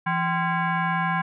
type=tone with frequency modulation; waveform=sine; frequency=434.3 Hz; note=A4; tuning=23 cents flat; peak=-21 dBFS; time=0.06-1.22 s; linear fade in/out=10 ms; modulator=604 Hz; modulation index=2.4; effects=none